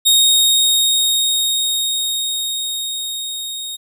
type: tone with level ramp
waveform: sawtooth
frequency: 3729 Hz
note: A#7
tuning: in tune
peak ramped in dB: -6 to -22 dBFS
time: 0.05-3.77 s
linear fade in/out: 20 ms
effects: none